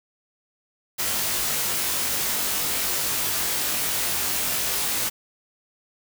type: noise with comb filter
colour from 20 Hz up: white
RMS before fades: -25 dBFS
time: 0.98-5.1 s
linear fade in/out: 20 ms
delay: 20 ms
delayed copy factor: +0.8
effects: none